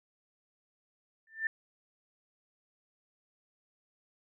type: tone with exponential growth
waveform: sine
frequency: 1783 Hz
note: A6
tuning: 22 cents sharp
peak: -25 dBFS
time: 1.27-1.47 s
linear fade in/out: 2 ms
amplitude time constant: 42 ms
effects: none